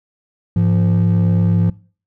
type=tone pair together; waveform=triangle; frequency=103.83 / 172.39 Hz; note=G#2 / F3; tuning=0 / -22 cents; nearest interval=major sixth; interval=878 cents; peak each=-11 dBFS; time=0.56-1.7 s; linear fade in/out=5 ms; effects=noise-tail reverb RT60 0.4 s tail -23 dB re dry + tanh soft clip ceiling -7 dBFS